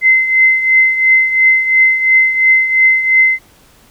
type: tone with tremolo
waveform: sine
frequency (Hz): 2062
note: C7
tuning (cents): -26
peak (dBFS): -4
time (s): 0.01-3.39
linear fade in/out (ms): 50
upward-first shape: triangle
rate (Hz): 2.9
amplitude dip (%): 70
effects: pink hiss -47 dBFS RMS until 3.9 s